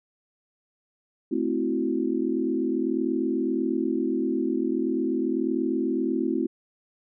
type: chord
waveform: sine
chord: F# half-diminished seventh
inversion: first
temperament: equal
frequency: 220 / 261.6 / 329.6 / 370 Hz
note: A3 / C4 / E4 / F#4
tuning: 0 / 0 / 0 / 0 cents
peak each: -31 / -27 / -27 / -30 dBFS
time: 1.31-6.47 s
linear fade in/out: 10 ms
effects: none